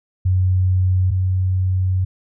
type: tone pair in turn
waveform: sine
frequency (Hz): 92.5 / 93.02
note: F#2 / F#2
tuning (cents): 0 / +10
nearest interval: unison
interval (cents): 10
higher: second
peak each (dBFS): -13 / -15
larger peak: first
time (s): 0.25-1.11 / 1.11-2.05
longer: second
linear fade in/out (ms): 10
effects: none